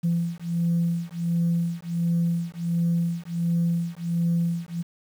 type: beating tone pair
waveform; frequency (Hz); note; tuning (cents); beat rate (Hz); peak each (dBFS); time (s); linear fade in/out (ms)
sine; 169.2 / 170.6; E3 / F3; +45 / -40; 1.4; -24; 0.03-4.83; 20
effects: tanh soft clip ceiling -16 dBFS + 8-bit

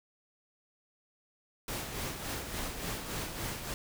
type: noise with tremolo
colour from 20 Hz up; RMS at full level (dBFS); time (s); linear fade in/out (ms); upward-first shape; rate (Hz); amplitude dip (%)
pink; -36; 1.68-3.74; 2; sine; 3.5; 50
effects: none

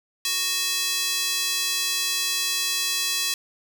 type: tone with high-pass filter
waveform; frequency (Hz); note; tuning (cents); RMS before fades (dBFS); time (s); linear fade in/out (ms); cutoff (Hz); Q
square; 370; F#4; 0; -25; 0.25-3.34; 2; 3700; 1.1
effects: none

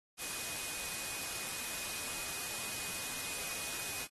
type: tone in noise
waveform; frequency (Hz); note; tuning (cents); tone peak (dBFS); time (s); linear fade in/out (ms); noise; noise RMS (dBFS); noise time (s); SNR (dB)
sine; 2489; D#7; 0; -49; 0.17-4.08; 50; white; -40; 0.17-4.08; -12
effects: AAC 32 kbps

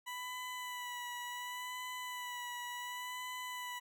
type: tone with vibrato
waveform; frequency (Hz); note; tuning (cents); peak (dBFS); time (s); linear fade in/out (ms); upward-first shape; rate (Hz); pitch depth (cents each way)
20% pulse; 987.8; B5; 0; -36; 0.06-3.8; 20; sine; 0.69; 26
effects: none

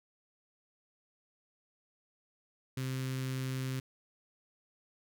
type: tone with notch filter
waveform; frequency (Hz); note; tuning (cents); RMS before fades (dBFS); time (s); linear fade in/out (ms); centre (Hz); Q
sawtooth; 130.81; C3; 0; -36; 2.77-3.8; 5; 730; 0.58
effects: none

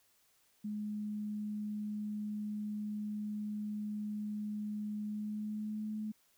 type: tone with pitch glide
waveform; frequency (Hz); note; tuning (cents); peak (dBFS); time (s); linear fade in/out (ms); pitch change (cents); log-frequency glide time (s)
sine; 210 to 214.3; G#3 to A3; +19 to -45; -36; 0.64-6.12; 10; +36; 5.04-5.93
effects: white hiss -71 dBFS RMS until 6.37 s

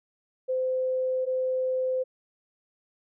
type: tone pair in turn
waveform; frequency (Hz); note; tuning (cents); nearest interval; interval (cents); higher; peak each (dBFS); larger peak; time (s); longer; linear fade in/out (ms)
sine; 515 / 515; C5 / C5; -28 / -28; unison; 0; neither; -24; neither; 0.48-1.26 / 1.26-2.04; neither; 20
effects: none

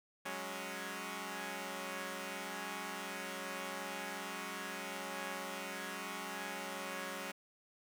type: chord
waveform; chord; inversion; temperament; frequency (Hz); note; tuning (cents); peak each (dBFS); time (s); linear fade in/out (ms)
5% pulse; F# suspended second; none; equal; 185 / 207.7 / 277.2; F#3 / G#3 / C#4; 0 / 0 / 0; -34; 0.25-7.32; 10
effects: none

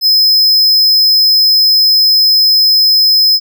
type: tone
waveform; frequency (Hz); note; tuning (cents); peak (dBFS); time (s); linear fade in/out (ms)
square; 5100; D#8; +42; -6; 0.01-3.4; 50
effects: none

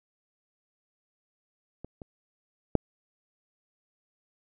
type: clicks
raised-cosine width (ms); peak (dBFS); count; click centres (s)
2; -26 / -28 / -7; 3; 1.846 / 2.018 / 2.753
effects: none

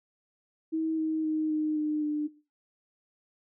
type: tone with pitch steps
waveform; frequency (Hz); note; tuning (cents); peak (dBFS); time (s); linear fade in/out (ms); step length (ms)
sine; 320 / 315.8 / 311.6 / 307.5 / 303.4 / 299.4; D#4 / D#4 / D#4 / D#4 / D#4 / D4; +49 / +26 / +3 / -20 / -44 / +33; -26; 0.72-2.28; 20; 260
effects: noise-tail reverb RT60 0.3 s tail -17 dB re dry

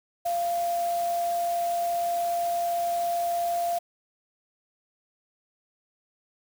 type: tone in noise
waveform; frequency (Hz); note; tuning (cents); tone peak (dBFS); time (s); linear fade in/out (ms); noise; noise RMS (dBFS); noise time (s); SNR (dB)
sine; 691; F5; -19; -24; 0.25-3.79; 10; white; -41; 0.25-3.79; +14
effects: none

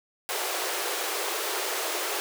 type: high-pass noise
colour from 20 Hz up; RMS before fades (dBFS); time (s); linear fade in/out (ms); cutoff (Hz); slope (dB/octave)
pink; -30; 0.29-2.2; 0; 340; 96
effects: none

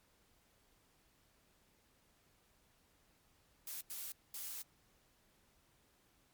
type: noise bursts at uneven times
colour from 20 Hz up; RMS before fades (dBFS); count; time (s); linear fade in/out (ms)
blue; -45; 3; 3.67-3.81 / 3.9-4.12 / 4.34-4.62; 2
effects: pink hiss -72 dBFS RMS until 6.33 s + MP3 96 kbps

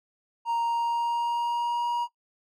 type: tone with pitch glide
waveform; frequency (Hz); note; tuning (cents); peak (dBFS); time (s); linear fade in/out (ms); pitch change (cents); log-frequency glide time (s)
triangle; 932.3 to 953.5; A#5 to A#5; 0 to +39; -22; 0.45-2.08; 50; +39; 0.61-1.89
effects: noise-tail reverb RT60 0.1 s tail -18 dB re dry

